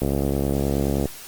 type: click train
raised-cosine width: 2 ms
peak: -9 dBFS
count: 73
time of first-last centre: 0.02-1.056 s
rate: 69.5 Hz
effects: white hiss -40 dBFS RMS until 1.27 s + Opus 24 kbps